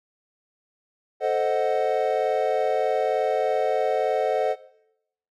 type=chord; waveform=triangle; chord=A diminished seventh; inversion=none; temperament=equal; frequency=440 / 523.3 / 622.3 / 740 Hz; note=A4 / C5 / Eb5 / Gb5; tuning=0 / 0 / 0 / 0 cents; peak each=-24 dBFS; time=1.2-4.56 s; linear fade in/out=50 ms; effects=noise-tail reverb RT60 0.8 s tail -19 dB re dry